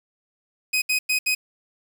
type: tone bursts at uneven times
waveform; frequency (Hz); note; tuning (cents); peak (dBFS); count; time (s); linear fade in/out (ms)
sawtooth; 2511; D#7; +15; -16; 4; 0.73-0.82 / 0.89-0.99 / 1.09-1.19 / 1.26-1.35; 10
effects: 7-bit